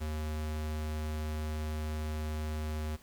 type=tone; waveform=square; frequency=77 Hz; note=D#2; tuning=17 cents flat; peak=-34 dBFS; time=0-2.97 s; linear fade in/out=20 ms; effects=pink hiss -59 dBFS RMS until 3.02 s